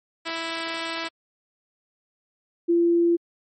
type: tone pair in turn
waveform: 5% pulse / sine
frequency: 329.6 / 341.4 Hz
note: E4 / F4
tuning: 0 / -39 cents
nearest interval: minor second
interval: 61 cents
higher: second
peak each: -16 dBFS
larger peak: neither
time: 0.25-1.09 / 2.68-3.17 s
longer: first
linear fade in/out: 20 ms
effects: MP3 32 kbps